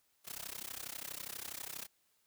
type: noise with amplitude modulation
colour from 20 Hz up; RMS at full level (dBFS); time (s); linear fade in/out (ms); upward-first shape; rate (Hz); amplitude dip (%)
white; -41; 0.24-1.88; 50; sine; 32.3; 95
effects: white hiss -75 dBFS RMS until 2.26 s